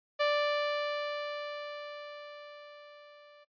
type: tone with level ramp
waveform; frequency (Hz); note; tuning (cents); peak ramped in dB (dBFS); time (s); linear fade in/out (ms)
sawtooth; 587.3; D5; 0; -21 to -51; 0.19-3.45; 20
effects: noise-tail reverb RT60 0.1 s tail -19 dB re dry + resampled to 11025 Hz